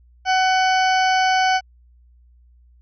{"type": "harmonic tone", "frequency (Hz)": 750, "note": "F#5", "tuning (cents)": 23, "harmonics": [1, 2, 3, 4, 6, 7, 8], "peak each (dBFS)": [-16, -22, -26, -28, -32, -33, -34], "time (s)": [0.25, 1.61], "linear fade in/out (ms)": 50, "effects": ["added 60 Hz sine -49 dBFS peak until 2.81 s"]}